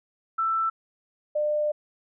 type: tone pair in turn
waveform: sine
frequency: 1329 / 599.6 Hz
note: E6 / D5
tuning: +14 / +36 cents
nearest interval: octave + major second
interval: 1378 cents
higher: first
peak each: -22 dBFS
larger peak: neither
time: 0.38-0.7 / 1.35-1.72 s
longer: second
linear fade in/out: 10 ms
effects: none